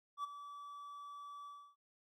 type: tone with ADSR envelope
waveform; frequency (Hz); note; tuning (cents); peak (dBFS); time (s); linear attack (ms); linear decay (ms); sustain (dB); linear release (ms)
triangle; 1152; D6; -34; -34; 0.17-1.76; 69; 15; -12; 300
effects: none